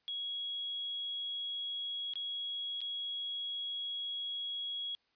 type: tone with dropouts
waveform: sine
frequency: 3322 Hz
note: G#7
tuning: in tune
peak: -36 dBFS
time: 0.08-4.95 s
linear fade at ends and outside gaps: 0 ms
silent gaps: 2.136-2.156 / 2.806-2.815 s
effects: white hiss -75 dBFS RMS until 5.15 s + resampled to 11025 Hz